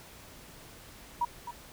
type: tone with echo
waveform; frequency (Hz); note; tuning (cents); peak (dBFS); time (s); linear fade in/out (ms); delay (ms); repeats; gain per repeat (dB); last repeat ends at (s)
sine; 958; A#5; +47; -25; 1.21-1.25; 5; 260; 1; -11; 1.51
effects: pink hiss -51 dBFS RMS until 1.72 s